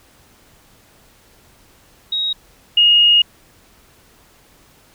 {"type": "tone pair in turn", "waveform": "sine", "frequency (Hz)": [3789, 2862], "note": ["A#7", "F7"], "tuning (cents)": [27, 42], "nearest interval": "perfect fourth", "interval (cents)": 485, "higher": "first", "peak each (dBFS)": [-17, -8], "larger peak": "second", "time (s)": [[2.12, 2.33], [2.77, 3.22]], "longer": "second", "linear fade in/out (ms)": 5, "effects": ["pink hiss -51 dBFS RMS until 4.94 s"]}